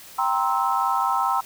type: chord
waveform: sine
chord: C dominant seventh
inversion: second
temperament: just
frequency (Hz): 784.9 / 941.9 / 1046.5 / 1308.1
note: G5 / Bb5 / C6 / E6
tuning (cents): +2 / +18 / 0 / -14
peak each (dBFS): -25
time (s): 0.18-1.41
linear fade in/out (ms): 10
effects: white hiss -44 dBFS RMS until 1.45 s